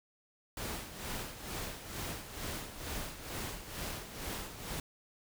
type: noise with tremolo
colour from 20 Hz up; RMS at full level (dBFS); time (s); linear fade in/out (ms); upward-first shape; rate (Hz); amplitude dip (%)
pink; -39; 0.57-4.8; 2; sine; 2.2; 65
effects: none